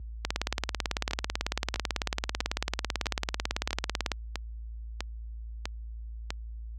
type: two click trains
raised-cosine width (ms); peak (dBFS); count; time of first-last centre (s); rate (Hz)
0.2; -14 / -10; 9 / 71; 1.11-6.305 / 0.25-4.117; 1.54 / 18.1
effects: added 56 Hz sine -30 dBFS peak until 6.78 s + high-pass 80 Hz 12 dB/octave